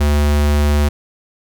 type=tone; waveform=square; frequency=73.42 Hz; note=D2; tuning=in tune; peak=-12 dBFS; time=0-0.89 s; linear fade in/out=10 ms; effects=none